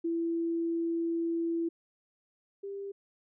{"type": "tone pair in turn", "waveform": "sine", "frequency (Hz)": [334, 397.2], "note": ["E4", "G4"], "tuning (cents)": [23, 23], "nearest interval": "minor third", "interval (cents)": 300, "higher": "second", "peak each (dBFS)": [-28, -36], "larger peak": "first", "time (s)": [[0.04, 1.69], [2.63, 2.92]], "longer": "first", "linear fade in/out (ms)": 10, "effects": []}